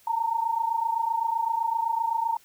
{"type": "tone pair together", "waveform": "sine", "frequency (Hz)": [894.2, 922], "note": ["A5", "A#5"], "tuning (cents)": [28, -19], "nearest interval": "minor second", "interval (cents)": 53, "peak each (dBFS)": [-28, -25], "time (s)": [0.07, 2.37], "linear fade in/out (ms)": 5, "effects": ["white hiss -58 dBFS RMS until 2.44 s"]}